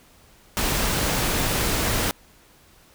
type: noise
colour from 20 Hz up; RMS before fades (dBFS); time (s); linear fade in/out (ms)
pink; -23; 0.57-2.11; 0
effects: pink hiss -54 dBFS RMS until 2.94 s